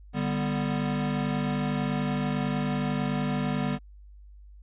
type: chord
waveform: square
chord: G major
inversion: second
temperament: equal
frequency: 146.83 / 196 / 246.9 Hz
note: D3 / G3 / B3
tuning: 0 / 0 / 0 cents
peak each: -31 dBFS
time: 0.13-3.79 s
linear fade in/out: 50 ms
effects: added 50 Hz sine -46 dBFS peak until 4.62 s + resampled to 8000 Hz